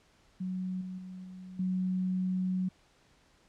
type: tone with level steps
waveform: sine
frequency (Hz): 185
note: F#3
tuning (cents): 0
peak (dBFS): -32 / -37 / -41 / -43 / -28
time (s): 0.4-2.69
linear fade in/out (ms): 10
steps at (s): 0.81 / 0.98 / 1.24 / 1.59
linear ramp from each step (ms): 5
effects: pink hiss -65 dBFS RMS until 3.48 s + low-pass 7000 Hz 12 dB/octave